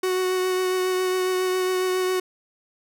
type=tone with vibrato; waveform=45% pulse; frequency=370 Hz; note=F#4; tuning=in tune; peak=-21 dBFS; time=0.03-2.2 s; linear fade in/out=5 ms; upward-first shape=triangle; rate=7.3 Hz; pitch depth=16 cents each way; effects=none